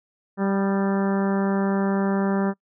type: harmonic tone with a mistuned harmonic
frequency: 196 Hz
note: G3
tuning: in tune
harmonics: 1 / 2 / 3 / 4 / 5 / 6 / 7 / 8 / 9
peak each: -21 / -27 / -31 / -33 / -35 / -37 / -38 / -39 / -40 dBFS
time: 0.37-2.54 s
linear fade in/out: 50 ms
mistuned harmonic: 6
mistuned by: +35 cents
effects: noise-tail reverb RT60 0.1 s tail -25 dB re dry